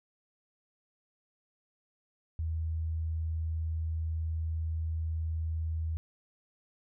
sine tone, 80.5 Hz, E2, 41 cents flat, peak -30 dBFS, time 2.39-5.97 s, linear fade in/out 0 ms, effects none

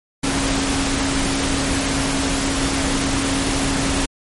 sine tone in noise, 273.1 Hz, C#4, 26 cents flat, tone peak -22 dBFS, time 0.23-4.06 s, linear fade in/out 10 ms, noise pink, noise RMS -21 dBFS, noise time 0.23-4.06 s, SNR -4 dB, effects MP3 48 kbps

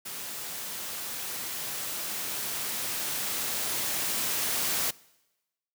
white noise with level ramp, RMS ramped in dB -38 to -28 dBFS, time 0.05-4.91 s, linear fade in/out 10 ms, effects noise-tail reverb RT60 1.0 s tail -23 dB re dry + high-pass 100 Hz 12 dB/octave

